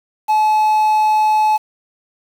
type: tone with quantisation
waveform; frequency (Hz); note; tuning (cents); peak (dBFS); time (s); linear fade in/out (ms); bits
triangle; 859; A5; -42; -9; 0.28-1.58; 20; 6
effects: none